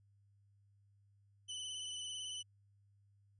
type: tone with vibrato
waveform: sawtooth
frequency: 3006 Hz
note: F#7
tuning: 27 cents sharp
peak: -39 dBFS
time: 1.48-2.43 s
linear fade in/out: 20 ms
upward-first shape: triangle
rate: 18 Hz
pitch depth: 38 cents each way
effects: added 100 Hz sine -67 dBFS peak until 3.39 s + resampled to 24000 Hz